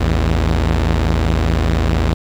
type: tone pair together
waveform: sawtooth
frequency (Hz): 55.65 / 81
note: A1 / E2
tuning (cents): +20 / -30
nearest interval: tritone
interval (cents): 650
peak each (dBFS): -12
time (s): 0-2.14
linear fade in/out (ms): 10
effects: low-pass 5000 Hz 12 dB/octave + 7-bit